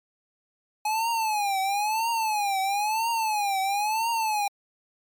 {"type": "tone with vibrato", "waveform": "square", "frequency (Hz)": 843, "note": "G#5", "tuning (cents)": 26, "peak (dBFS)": -24, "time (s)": [0.85, 4.48], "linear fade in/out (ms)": 5, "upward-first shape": "triangle", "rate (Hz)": 1, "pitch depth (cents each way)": 180, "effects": ["MP3 96 kbps"]}